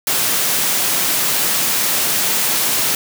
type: high-pass noise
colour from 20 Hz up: white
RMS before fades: -17 dBFS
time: 0.07-2.95 s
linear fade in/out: 2 ms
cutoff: 110 Hz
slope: 48 dB/octave
effects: none